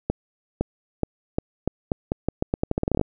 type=accelerating click train; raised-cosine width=2 ms; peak=-8 dBFS; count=20; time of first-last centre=0.1-3.013 s; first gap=510 ms; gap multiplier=0.83; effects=none